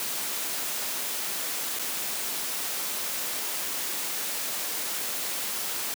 white noise with dropouts, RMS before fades -31 dBFS, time 0-5.94 s, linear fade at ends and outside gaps 1 ms, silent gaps 1.789-1.794 s, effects high-pass 200 Hz 12 dB/octave

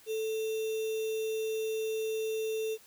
sine tone with sample-and-hold, 440 Hz, A4, in tune, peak -30 dBFS, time 0.06-2.78 s, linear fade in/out 50 ms, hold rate 3150 Hz, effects white hiss -58 dBFS RMS until 2.86 s

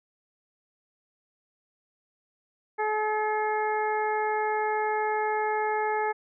harmonic tone, 428.2 Hz, A4, 47 cents flat, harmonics 1 / 2 / 3 / 4 / 5, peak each -29 / -27 / -37 / -35 / -37 dBFS, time 2.78-6.13 s, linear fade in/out 20 ms, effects none

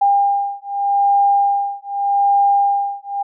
sine beating tone pair, 802 / 802.83 Hz, G5 / G5, +39 / +41 cents, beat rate 0.83 Hz, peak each -16 dBFS, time 0.01-3.23 s, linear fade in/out 10 ms, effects none

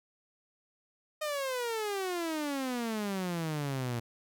sawtooth exponential sweep, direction down, 620 to 115.7 Hz, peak -28 dBFS, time 1.21-4 s, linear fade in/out 10 ms, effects none

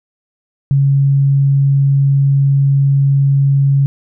sine tone, 138.59 Hz, C#3, in tune, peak -8 dBFS, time 0.71-3.86 s, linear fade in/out 0 ms, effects none

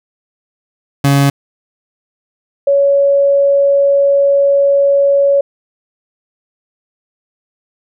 30% pulse / sine tone pair in turn, 140 / 560 Hz, C#3 / C#5, +18 / +18 cents, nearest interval 2 octaves, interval 2400 cents, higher second, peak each -5 / -7 dBFS, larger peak first, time 1.04-1.3 / 2.67-5.41 s, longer second, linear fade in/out 5 ms, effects none

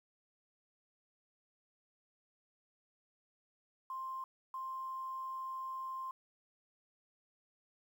sine tone bursts at uneven times, 1051 Hz, C6, 7 cents sharp, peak -39 dBFS, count 2, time 3.9-4.24 / 4.54-6.11 s, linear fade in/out 2 ms, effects 11-bit

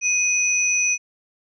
sine tone pair together, 2500 / 5946 Hz, D#7 / F#8, +8 / +8 cents, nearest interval octave + minor third, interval 1500 cents, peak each -20 dBFS, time 0.01-0.98 s, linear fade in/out 50 ms, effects none

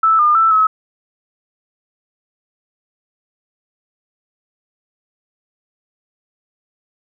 sine tone with pitch steps, 1315 / 1210 / 1326 / 1286 Hz, E6 / D#6 / E6 / E6, -5 / -49 / +10 / -43 cents, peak -9 dBFS, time 0.03-0.67 s, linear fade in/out 5 ms, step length 160 ms, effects none

